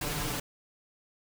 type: noise with comb filter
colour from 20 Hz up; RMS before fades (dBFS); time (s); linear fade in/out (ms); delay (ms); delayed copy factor
pink; -33; 0.01-0.4; 5; 6.8; +0.75
effects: none